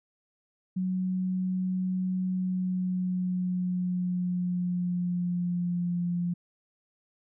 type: tone with pitch glide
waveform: sine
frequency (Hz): 185 to 174.72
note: F#3 to F3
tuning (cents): 0 to +1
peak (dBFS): -26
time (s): 0.76-6.34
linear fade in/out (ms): 10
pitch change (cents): -99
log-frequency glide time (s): 2.27-6.04
effects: none